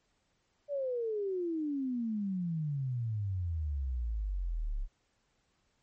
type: exponential sweep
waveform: sine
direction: down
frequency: 587.3 to 32.7 Hz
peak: -31 dBFS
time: 0.68-4.88 s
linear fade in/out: 50 ms
effects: pink hiss -75 dBFS RMS until 5.82 s + MP3 32 kbps

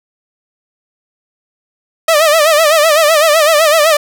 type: tone with vibrato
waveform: sawtooth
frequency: 622.3 Hz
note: D#5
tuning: in tune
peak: -3 dBFS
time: 2.08-3.97 s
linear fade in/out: 5 ms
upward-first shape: sine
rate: 7.9 Hz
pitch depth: 110 cents each way
effects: none

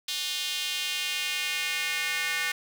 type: tone with high-pass filter sweep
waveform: square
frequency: 164.81 Hz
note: E3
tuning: in tune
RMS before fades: -30 dBFS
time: 0.08-2.52 s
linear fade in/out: 5 ms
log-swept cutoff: 3500 to 1900 Hz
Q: 2.4
effects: none

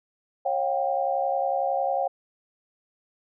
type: tone cluster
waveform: sine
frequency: 546 / 715 / 786 Hz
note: C#5 / F5 / G5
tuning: -26 / +41 / +4 cents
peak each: -27 dBFS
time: 0.45-2.08 s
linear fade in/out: 10 ms
effects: none

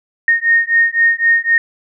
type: beating tone pair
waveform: sine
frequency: 1846 / 1849.9 Hz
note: A#6 / A#6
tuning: -17 / -14 cents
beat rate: 3.9 Hz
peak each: -13 dBFS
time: 0.28-1.58 s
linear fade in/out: 2 ms
effects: none

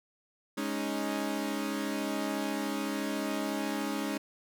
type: chord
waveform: sawtooth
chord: Ab suspended fourth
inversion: none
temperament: equal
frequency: 207.7 / 277.2 / 311.1 Hz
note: Ab3 / Db4 / Eb4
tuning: 0 / 0 / 0 cents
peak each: -32 / -31 / -32 dBFS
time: 0.57-4.18 s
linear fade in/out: 10 ms
effects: none

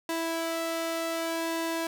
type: tone with flanger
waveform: sawtooth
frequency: 329.6 Hz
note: E4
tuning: in tune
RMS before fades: -31 dBFS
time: 0.09-1.87 s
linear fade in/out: 2 ms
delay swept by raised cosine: 1.1 to 1.62 ms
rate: 0.66 Hz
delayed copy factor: +0.5
effects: 9-bit

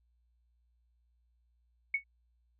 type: tone with exponential decay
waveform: sine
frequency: 2217 Hz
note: C#7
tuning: in tune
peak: -24 dBFS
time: 1.94-2.04 s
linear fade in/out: 5 ms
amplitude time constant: 20 ms
effects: added 59 Hz sine -69 dBFS peak until 2.59 s

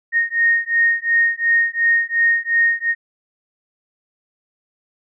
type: beating tone pair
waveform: sine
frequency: 1853 / 1855.8 Hz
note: A#6 / A#6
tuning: -11 / -8 cents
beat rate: 2.8 Hz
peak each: -17 dBFS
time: 0.12-2.95 s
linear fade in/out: 50 ms
effects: none

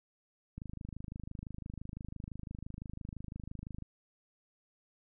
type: click train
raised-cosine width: 5 ms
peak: -30 dBFS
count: 85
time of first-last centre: 0.58-3.823 s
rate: 25.9 Hz
effects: none

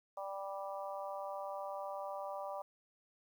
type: harmonic tone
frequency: 196 Hz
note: G3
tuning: in tune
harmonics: 3 / 4 / 5 / 6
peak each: -43 / -45 / -47 / -49 dBFS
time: 0.17-2.62 s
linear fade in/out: 5 ms
effects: 11-bit

